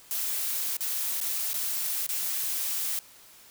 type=noise with dropouts; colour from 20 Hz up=blue; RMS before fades=-30 dBFS; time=0.11-2.99 s; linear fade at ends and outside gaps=0 ms; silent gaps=0.768-0.807 / 1.203-1.213 / 1.532-1.542 / 2.065-2.091 s; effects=white hiss -53 dBFS RMS until 3.5 s